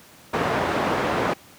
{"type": "low-pass noise", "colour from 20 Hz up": "white", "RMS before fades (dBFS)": -23, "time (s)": [0.33, 1.34], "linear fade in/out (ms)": 10, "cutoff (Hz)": 1100, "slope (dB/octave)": 12, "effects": ["pink hiss -49 dBFS RMS until 1.58 s", "high-pass 100 Hz 12 dB/octave"]}